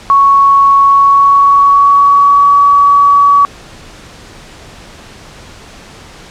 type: tone with pitch glide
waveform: sine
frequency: 1110 to 1135.9 Hz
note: C#6 to C#6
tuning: +2 to +42 cents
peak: -3 dBFS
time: 0.1-3.45 s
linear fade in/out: 0 ms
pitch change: +40 cents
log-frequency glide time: 0.82-2.56 s
effects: pink hiss -34 dBFS RMS until 6.3 s + low-pass 7000 Hz 12 dB/octave